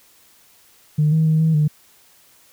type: tone with pitch steps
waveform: sine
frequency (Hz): 151.3 / 158.9 / 157.4 / 160.2 / 151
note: D#3 / D#3 / D#3 / E3 / D3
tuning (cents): -48 / +37 / +20 / -49 / +48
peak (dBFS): -12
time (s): 0.98-1.68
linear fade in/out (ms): 10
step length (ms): 140
effects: tanh soft clip ceiling -9 dBFS + white hiss -53 dBFS RMS until 2.52 s